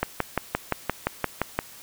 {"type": "click train", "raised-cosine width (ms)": 0.5, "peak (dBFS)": -7, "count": 10, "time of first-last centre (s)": [0.03, 1.59], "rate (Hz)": 5.77, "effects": ["white hiss -46 dBFS RMS until 1.82 s"]}